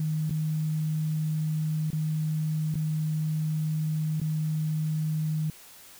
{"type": "tone with dropouts", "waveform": "sine", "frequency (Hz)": 155.56, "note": "D#3", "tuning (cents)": 0, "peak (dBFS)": -25, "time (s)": [0, 5.5], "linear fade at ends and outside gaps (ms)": 2, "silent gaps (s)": [[0.296, 0.307], [1.904, 1.93], [2.742, 2.754], [4.2, 4.215]], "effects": ["white hiss -50 dBFS RMS until 5.99 s"]}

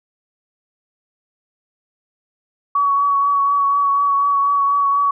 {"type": "tone with vibrato", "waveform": "sine", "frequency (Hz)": 1127, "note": "C#6", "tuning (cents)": 28, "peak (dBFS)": -13, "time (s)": [2.75, 5.11], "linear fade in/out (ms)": 5, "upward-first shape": "triangle", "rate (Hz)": 4.1, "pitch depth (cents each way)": 23, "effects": []}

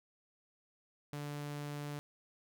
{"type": "tone", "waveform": "sawtooth", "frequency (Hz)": 146, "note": "D3", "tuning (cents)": -10, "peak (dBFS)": -36, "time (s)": [1.13, 1.99], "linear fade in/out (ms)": 0, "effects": []}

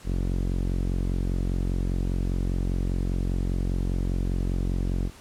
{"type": "tone with low-pass filter", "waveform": "sawtooth", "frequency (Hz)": 45, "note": "F#1", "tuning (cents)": -47, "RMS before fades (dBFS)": -26, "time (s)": [0.04, 5.11], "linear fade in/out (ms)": 50, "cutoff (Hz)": 320, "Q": 1.1, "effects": ["pink hiss -49 dBFS RMS until 5.2 s", "low-pass 11000 Hz 12 dB/octave"]}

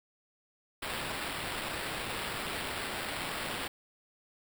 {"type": "noise with sample-and-hold", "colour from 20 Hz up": "white", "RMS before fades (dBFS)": -37, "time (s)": [0.82, 3.68], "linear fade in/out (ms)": 5, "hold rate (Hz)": 6300, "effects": []}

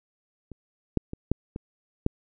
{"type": "clicks", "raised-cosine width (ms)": 3, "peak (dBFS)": [-27, -9, -21, -9, -20, -9], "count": 6, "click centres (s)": [0.517, 0.973, 1.134, 1.316, 1.561, 2.064], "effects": []}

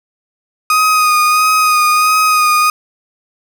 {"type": "tone with vibrato", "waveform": "35% pulse", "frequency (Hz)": 1244.5, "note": "D#6", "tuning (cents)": 0, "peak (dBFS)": -7, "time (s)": [0.7, 2.7], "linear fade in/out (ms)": 2, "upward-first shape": "sine", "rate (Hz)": 1.5, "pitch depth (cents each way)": 23, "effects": []}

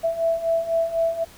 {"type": "beating tone pair", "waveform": "sine", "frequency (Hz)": [659.3, 663.3], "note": ["E5", "E5"], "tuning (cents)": [0, 11], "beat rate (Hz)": 4, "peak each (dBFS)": [-25, -21], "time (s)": [0.03, 1.25], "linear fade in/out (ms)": 20, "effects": ["pink hiss -47 dBFS RMS until 1.37 s"]}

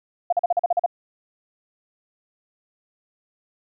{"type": "tone bursts", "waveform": "sine", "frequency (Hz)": 701, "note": "F5", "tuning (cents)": 6, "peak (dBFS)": -15, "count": 9, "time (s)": [0.3, 0.862], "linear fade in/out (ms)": 5, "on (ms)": 26, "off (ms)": 41, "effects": []}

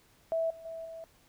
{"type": "tone with level steps", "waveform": "sine", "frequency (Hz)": 655, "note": "E5", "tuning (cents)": -11, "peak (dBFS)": [-27, -46, -38, -41], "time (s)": [0.32, 1.04], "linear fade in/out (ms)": 0, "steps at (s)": [0.5, 0.65, 0.85], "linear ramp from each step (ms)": 5, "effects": ["pink hiss -64 dBFS RMS until 1.28 s"]}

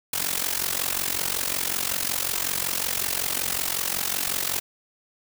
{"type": "noise with amplitude modulation", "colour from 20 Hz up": "white", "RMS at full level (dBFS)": -23, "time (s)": [0.13, 4.6], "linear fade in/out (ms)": 5, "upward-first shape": "sine", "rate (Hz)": 45.4, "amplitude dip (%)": 85, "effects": []}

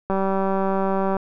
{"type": "click train", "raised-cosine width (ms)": 1, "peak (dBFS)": -10, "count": 207, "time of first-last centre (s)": [0.1, 1.167], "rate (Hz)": 193, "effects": []}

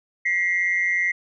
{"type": "tone pair together", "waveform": "sine", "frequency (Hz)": [1926, 2108], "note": ["B6", "C7"], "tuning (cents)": [-44, 12], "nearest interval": "major second", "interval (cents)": 156, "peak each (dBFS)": -21, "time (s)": [0.25, 1.12], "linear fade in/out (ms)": 10, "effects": ["tanh soft clip ceiling -13 dBFS"]}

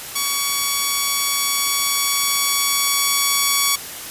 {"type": "tone with level ramp", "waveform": "5% pulse", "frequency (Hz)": 1125, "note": "C#6", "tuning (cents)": 25, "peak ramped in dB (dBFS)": [-7, -3], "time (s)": [0.15, 3.76], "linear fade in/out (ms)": 10, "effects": ["white hiss -32 dBFS RMS until 4.1 s", "resampled to 32000 Hz"]}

